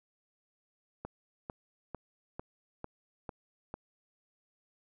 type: click train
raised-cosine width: 1 ms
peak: -25 dBFS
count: 7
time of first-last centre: 1.05-3.741 s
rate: 2.23 Hz
effects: none